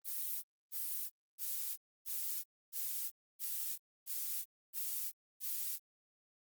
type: noise bursts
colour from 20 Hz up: violet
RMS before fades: -39 dBFS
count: 9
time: 0.04-5.79 s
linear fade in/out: 50 ms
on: 390 ms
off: 280 ms
effects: Opus 24 kbps